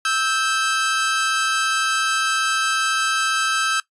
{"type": "tone pair together", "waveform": "sawtooth", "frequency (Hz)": [1307, 1569.5], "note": ["E6", "G6"], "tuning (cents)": [-15, 2], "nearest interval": "minor third", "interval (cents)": 317, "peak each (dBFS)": [-17, -18], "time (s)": [0.05, 3.8], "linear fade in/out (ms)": 2, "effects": ["noise-tail reverb RT60 0.1 s tail -18 dB re dry", "resampled to 24000 Hz"]}